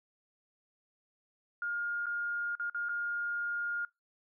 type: tone with dropouts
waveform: sine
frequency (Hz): 1417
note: F6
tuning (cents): +25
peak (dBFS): -32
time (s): 1.62-3.85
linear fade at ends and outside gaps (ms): 2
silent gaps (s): 2.059-2.066 / 2.553-2.597 / 2.698-2.746 / 2.887-2.892
effects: noise-tail reverb RT60 0.2 s tail -23 dB re dry